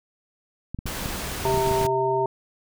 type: clicks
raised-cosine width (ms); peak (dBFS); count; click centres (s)
5; -19; 10; 0.746 / 0.789 / 0.858 / 1.059 / 1.543 / 1.575 / 1.674 / 1.713 / 1.813 / 1.85
type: noise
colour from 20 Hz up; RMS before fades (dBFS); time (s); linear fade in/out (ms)
pink; -31; 0.86-1.87; 5
type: harmonic tone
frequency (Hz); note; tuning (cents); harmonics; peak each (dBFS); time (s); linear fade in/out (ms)
130.81; C3; 0; 1 / 3 / 5 / 7; -33 / -23 / -28 / -24; 1.45-2.26; 2
effects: none